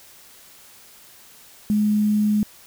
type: tone with quantisation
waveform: sine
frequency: 210.3 Hz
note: G#3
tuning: 22 cents sharp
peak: -16 dBFS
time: 1.7-2.43 s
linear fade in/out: 0 ms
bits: 7
effects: white hiss -48 dBFS RMS until 2.66 s